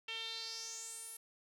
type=tone with band-pass filter sweep; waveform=sawtooth; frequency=451.5 Hz; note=A4; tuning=45 cents sharp; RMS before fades=-45 dBFS; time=0.08-1.17 s; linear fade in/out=5 ms; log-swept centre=2900 to 11000 Hz; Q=4.9; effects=none